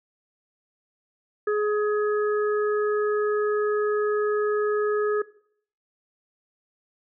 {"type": "harmonic tone", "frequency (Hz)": 420, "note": "G#4", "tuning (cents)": 19, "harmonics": [1, 3, 4], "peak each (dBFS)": [-21, -31, -33], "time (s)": [1.47, 5.22], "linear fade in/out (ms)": 5, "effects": ["noise-tail reverb RT60 0.6 s tail -19 dB re dry"]}